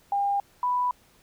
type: tone pair in turn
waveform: sine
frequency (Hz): 803 / 989.4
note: G5 / B5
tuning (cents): +41 / +3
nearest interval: major third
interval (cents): 362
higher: second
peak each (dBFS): -22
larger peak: neither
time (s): 0.12-0.4 / 0.63-0.91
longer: neither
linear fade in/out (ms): 2
effects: pink hiss -60 dBFS RMS until 1.22 s